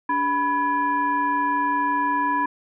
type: tone with frequency modulation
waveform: sine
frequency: 987.8 Hz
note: B5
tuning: in tune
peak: -19 dBFS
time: 0.09-2.46 s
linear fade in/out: 5 ms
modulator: 699 Hz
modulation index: 0.74
effects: none